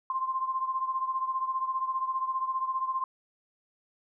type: beating tone pair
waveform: sine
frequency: 1046.5 / 1061.5 Hz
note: C6 / C6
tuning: 0 / +25 cents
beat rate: 15 Hz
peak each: -29 / -34 dBFS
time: 0.1-3.04 s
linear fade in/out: 2 ms
effects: none